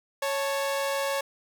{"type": "tone pair together", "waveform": "sawtooth", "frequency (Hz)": [553.3, 880], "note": ["C#5", "A5"], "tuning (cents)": [-3, 0], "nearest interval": "minor sixth", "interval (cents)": 803, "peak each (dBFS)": [-23, -30], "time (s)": [0.22, 1.21], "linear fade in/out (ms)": 5, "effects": []}